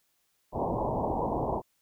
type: low-pass noise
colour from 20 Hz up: white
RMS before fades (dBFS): -30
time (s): 0.52-1.62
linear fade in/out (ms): 50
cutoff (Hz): 1000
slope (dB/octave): 96
effects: white hiss -73 dBFS RMS until 1.81 s